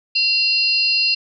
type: tone cluster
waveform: sine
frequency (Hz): 2747 / 4206 / 4850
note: F7 / C8 / D#8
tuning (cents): -29 / +8 / -45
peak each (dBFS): -19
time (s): 0.15-1.15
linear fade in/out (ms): 10
effects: none